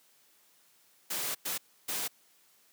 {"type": "noise bursts at uneven times", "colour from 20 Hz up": "white", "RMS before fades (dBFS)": -34, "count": 3, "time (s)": [[1.1, 1.35], [1.45, 1.58], [1.88, 2.08]], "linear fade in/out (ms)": 10, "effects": ["white hiss -65 dBFS RMS until 2.72 s", "high-pass 150 Hz 12 dB/octave"]}